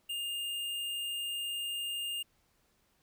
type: tone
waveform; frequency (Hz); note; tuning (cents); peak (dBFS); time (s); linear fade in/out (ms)
square; 2819; F7; +16; -35; 0.09-2.23; 10
effects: pink hiss -72 dBFS RMS until 3.02 s